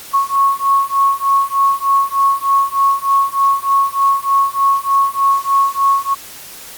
sine beating tone pair, 1100 / 1103.3 Hz, C#6 / C#6, -14 / -9 cents, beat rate 3.3 Hz, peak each -14 dBFS, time 0.13-6.15 s, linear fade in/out 20 ms, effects white hiss -34 dBFS RMS until 6.77 s + Opus 48 kbps

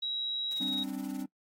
sine tone with pitch glide, 3859 to 3797 Hz, B7 to A#7, -41 to +31 cents, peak -31 dBFS, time 0.02-0.84 s, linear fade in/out 10 ms, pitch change -28 cents, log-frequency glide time 0.51-0.61 s
white noise with tremolo, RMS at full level -50 dBFS, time 0.51-1.24 s, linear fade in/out 0 ms, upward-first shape sine, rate 19 Hz, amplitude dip 80%
triangle chord, G suspended fourth, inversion none, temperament equal, 196 / 261.6 / 293.7 Hz, G3 / C4 / D4, 0 / 0 / 0 cents, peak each -38 / -35 / -37 dBFS, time 0.6-1.26 s, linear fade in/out 10 ms
effects noise-tail reverb RT60 0.1 s tail -23 dB re dry + AAC 48 kbps

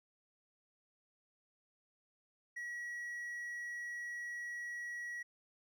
triangle tone, 1920 Hz, B6, 49 cents flat, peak -39 dBFS, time 2.56-5.23 s, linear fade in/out 10 ms, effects none

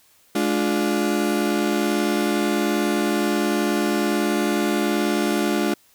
35% pulse chord, D diminished, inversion second, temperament just, 211.4 / 293.7 / 352.4 Hz, Ab3 / D4 / F4, +31 / 0 / +16 cents, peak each -22 dBFS, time 0.35-5.74 s, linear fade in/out 5 ms, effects white hiss -57 dBFS RMS until 5.94 s

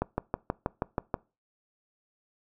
click train, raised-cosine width 1 ms, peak -13 dBFS, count 8, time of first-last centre 0.02-1.142 s, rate 6.24 Hz, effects noise-tail reverb RT60 0.3 s tail -23 dB re dry

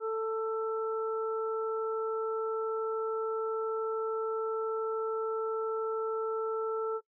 harmonic tone, 443.5 Hz, A4, 14 cents sharp, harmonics 1 / 2 / 3, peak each -30 / -44 / -37 dBFS, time 0-7.01 s, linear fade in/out 50 ms, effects noise-tail reverb RT60 0.1 s tail -21 dB re dry

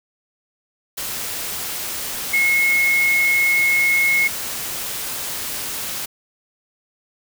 sine tone in noise, 2171 Hz, C#7, 37 cents flat, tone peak -14 dBFS, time 2.33-4.28 s, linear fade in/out 10 ms, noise white, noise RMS -27 dBFS, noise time 0.97-6.06 s, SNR +10 dB, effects none

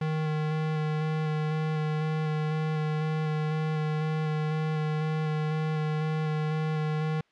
square tone with vibrato, 155 Hz, D#3, 6 cents flat, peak -27 dBFS, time 0.01-7.21 s, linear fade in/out 5 ms, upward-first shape square, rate 2 Hz, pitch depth 12 cents each way, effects white hiss -67 dBFS RMS until 7.31 s + low-pass 3000 Hz 12 dB/octave

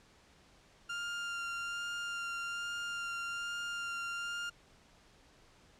30% pulse tone with vibrato, 1396.9 Hz, F6, in tune, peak -34 dBFS, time 0.89-4.5 s, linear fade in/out 10 ms, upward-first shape sine, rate 1.2 Hz, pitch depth 11 cents each way, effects pink hiss -63 dBFS RMS until 5.79 s + low-pass 7000 Hz 12 dB/octave

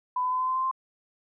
sine tone with pitch steps, 1000 / 1008.1 / 1016.3 / 1024.6 / 1032.9 / 1041.3 / 1049.7 Hz, B5 / B5 / B5 / C6 / C6 / C6 / C6, +21 / +35 / +49 / -37 / -23 / -9 / +5 cents, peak -24 dBFS, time 0.16-0.713 s, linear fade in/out 5 ms, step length 79 ms, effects none

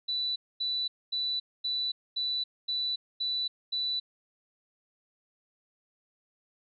sine tone bursts, 3970 Hz, B7, 8 cents sharp, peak -28 dBFS, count 8, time 0.08-4 s, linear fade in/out 10 ms, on 280 ms, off 240 ms, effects none

